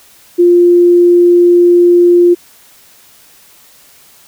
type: tone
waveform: sine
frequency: 350 Hz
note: F4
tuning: 4 cents sharp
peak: -3 dBFS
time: 0.38-2.35 s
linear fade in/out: 20 ms
effects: white hiss -43 dBFS RMS until 4.27 s